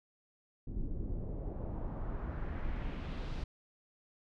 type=noise with low-pass filter sweep; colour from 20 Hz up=brown; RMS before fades=-38 dBFS; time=0.67-3.44 s; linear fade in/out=5 ms; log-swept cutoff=260 to 4800 Hz; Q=1.4; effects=none